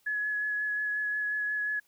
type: tone with vibrato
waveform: sine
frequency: 1693 Hz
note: G#6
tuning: 33 cents sharp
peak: -28 dBFS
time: 0.06-1.8 s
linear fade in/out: 10 ms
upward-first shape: sine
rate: 5.6 Hz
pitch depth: 14 cents each way
effects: white hiss -68 dBFS RMS until 1.87 s